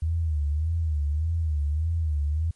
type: tone with vibrato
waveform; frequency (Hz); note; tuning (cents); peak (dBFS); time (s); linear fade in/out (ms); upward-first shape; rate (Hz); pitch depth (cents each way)
sine; 77.78; D#2; 0; -22; 0.02-2.51; 5; sine; 1.7; 120
effects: white hiss -65 dBFS RMS until 2.55 s + MP3 48 kbps